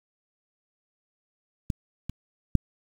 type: clicks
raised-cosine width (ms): 5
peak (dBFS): -14 / -21 / -6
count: 3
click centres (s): 1.702 / 2.096 / 2.553
effects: 7-bit